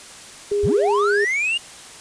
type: tone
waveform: sine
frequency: 408.6 Hz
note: G#4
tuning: 28 cents flat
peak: -17 dBFS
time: 0.51-1.25 s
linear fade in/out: 10 ms
type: click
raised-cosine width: 2 ms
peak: -25 dBFS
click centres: 0.518 s
type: linear sweep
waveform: triangle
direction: up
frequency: 36.99 to 2880 Hz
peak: -17 dBFS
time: 0.63-1.58 s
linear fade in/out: 10 ms
effects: white hiss -40 dBFS RMS until 2 s + resampled to 22050 Hz